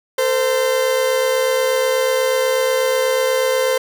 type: tone pair together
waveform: 40% pulse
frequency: 449.6 / 517.8 Hz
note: A4 / C5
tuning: +37 / -18 cents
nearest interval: major second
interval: 245 cents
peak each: -21 / -15 dBFS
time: 0.18-3.78 s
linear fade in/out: 5 ms
effects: none